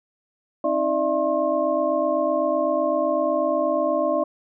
sine tone cluster, 268 / 315.7 / 595 / 663 / 1070 Hz, C4 / D#4 / D5 / E5 / C6, +42 / +25 / +22 / +10 / +38 cents, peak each -30 / -27 / -22 / -25 / -28 dBFS, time 0.64-4.24 s, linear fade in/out 5 ms, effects none

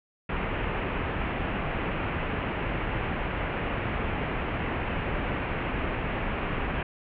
pink low-pass noise, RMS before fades -30 dBFS, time 0.29-6.83 s, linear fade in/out 5 ms, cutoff 2800 Hz, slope 48 dB/octave, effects none

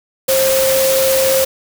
sine tone in noise, 531 Hz, C5, 25 cents sharp, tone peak -12 dBFS, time 0.28-1.45 s, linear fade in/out 10 ms, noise white, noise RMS -18 dBFS, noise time 0.28-1.45 s, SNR +3 dB, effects none

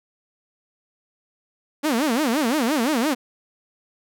sawtooth tone with vibrato, 265.7 Hz, C4, 27 cents sharp, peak -15 dBFS, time 1.83-3.15 s, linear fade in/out 20 ms, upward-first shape sine, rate 5.8 Hz, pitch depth 300 cents each way, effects none

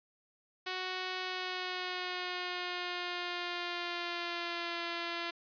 5% pulse tone with pitch glide, 370 to 341.3 Hz, F#4 to F4, 0 to -40 cents, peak -24 dBFS, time 0.66-5.31 s, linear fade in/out 10 ms, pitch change -140 cents, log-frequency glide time 1.2-4.82 s, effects resampled to 11025 Hz

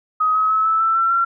sine tone with pitch steps, 1260 / 1276.9 / 1293.9 / 1311.2 / 1328.8 / 1346.5 / 1364.5 Hz, D#6 / D#6 / E6 / E6 / E6 / E6 / F6, +21 / +44 / -33 / -10 / +13 / +36 / -41 cents, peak -14 dBFS, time 0.2-1.25 s, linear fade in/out 10 ms, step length 150 ms, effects none

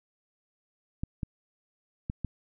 clicks, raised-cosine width 5 ms, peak -19 dBFS, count 4, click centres 1.035 / 1.232 / 2.099 / 2.247 s, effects none

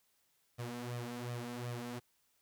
sawtooth tone with flanger, 120.9 Hz, B2, 36 cents flat, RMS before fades -42 dBFS, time 0.58-2 s, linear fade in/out 20 ms, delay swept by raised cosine 1.6 to 4.5 ms, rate 2.7 Hz, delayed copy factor +0.7, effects white hiss -75 dBFS RMS until 2.41 s

